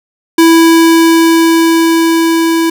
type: tone with level ramp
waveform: square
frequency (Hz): 329.6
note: E4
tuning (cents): 0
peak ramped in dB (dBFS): -3 to -9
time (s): 0.38-2.7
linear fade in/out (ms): 5
effects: none